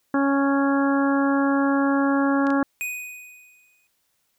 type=harmonic tone; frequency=277.2 Hz; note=C#4; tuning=in tune; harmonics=1 / 2 / 3 / 4 / 5 / 6; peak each=-19 / -27 / -29 / -29 / -30 / -31 dBFS; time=0.14-2.63 s; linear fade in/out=2 ms
type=clicks; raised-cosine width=0.2 ms; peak=-21 dBFS; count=2; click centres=2.469 / 2.504 s
type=tone with exponential decay; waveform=square; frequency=2489 Hz; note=D#7; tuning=in tune; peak=-25 dBFS; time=2.81-3.87 s; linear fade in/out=0 ms; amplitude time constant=230 ms
effects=white hiss -70 dBFS RMS until 4.38 s